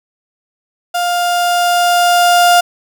35% pulse tone with level ramp, 703 Hz, F5, 11 cents sharp, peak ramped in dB -12 to -4 dBFS, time 0.94-2.61 s, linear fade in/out 10 ms, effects none

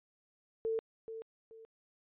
sine tone with echo, 447.9 Hz, A4, 31 cents sharp, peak -31 dBFS, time 0.65-0.79 s, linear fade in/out 0 ms, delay 430 ms, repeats 2, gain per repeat -10 dB, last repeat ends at 1.65 s, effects resampled to 8000 Hz

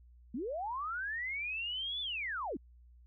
sine linear two-way sweep, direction up then down, 206.2 to 3520 to 206.2 Hz, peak -35 dBFS, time 0.34-2.57 s, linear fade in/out 5 ms, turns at 2.01 s, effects added 60 Hz sine -56 dBFS peak until 3.06 s

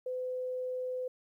sine tone, 507 Hz, B4, 45 cents sharp, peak -33 dBFS, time 0.06-1.08 s, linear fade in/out 5 ms, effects 12-bit

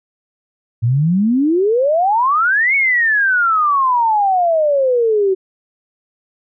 sine exponential two-way sweep, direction up then down, 110.7 to 2243 to 371.9 Hz, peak -11 dBFS, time 0.82-5.35 s, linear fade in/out 20 ms, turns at 2.75 s, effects none

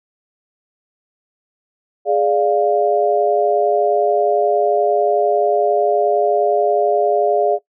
sine chord, D diminished, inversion second, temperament equal, 415.3 / 587.3 / 698.5 Hz, Ab4 / D5 / F5, 0 / 0 / 0 cents, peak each -17 dBFS, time 2.05-7.59 s, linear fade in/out 50 ms, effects noise-tail reverb RT60 0.1 s tail -19 dB re dry

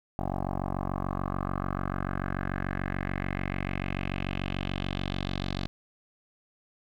10% pulse tone with low-pass filter sweep, 46.85 Hz, F#1, 22 cents sharp, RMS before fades -32 dBFS, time 0.19-5.67 s, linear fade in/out 0 ms, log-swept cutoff 820 to 4100 Hz, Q 3.3, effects 10-bit

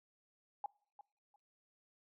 sine tone with echo, 821 Hz, G#5, 20 cents flat, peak -36 dBFS, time 0.64-0.66 s, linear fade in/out 2 ms, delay 350 ms, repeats 2, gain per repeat -15 dB, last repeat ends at 1.36 s, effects noise-tail reverb RT60 0.5 s tail -25 dB re dry

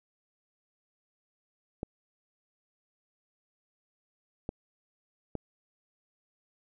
clicks, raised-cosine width 2 ms, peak -20 dBFS, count 3, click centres 1.831 / 4.491 / 5.353 s, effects none

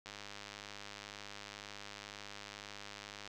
click train, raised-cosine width 0.2 ms, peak -29 dBFS, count 329, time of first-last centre 0.06-3.276 s, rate 102 Hz, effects none

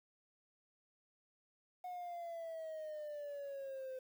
triangle exponential sweep, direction down, 729 to 515 Hz, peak -40 dBFS, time 1.84-3.99 s, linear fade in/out 5 ms, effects tanh soft clip ceiling -37 dBFS + 11-bit

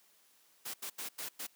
white noise bursts at uneven times, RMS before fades -41 dBFS, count 5, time 0.65-0.74 / 0.82-0.9 / 0.98-1.09 / 1.18-1.29 / 1.39-1.47 s, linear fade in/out 10 ms, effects white hiss -67 dBFS RMS until 1.55 s + high-pass 200 Hz 12 dB/octave

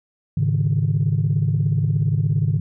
sine chord, Ab suspended fourth, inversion none, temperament equal with one note detuned, 105.4 / 138.59 / 155.56 Hz, Ab2 / Db3 / Eb3, +26 / 0 / 0 cents, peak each -20 dBFS, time 0.37-2.6 s, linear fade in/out 5 ms, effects tanh soft clip ceiling -10 dBFS

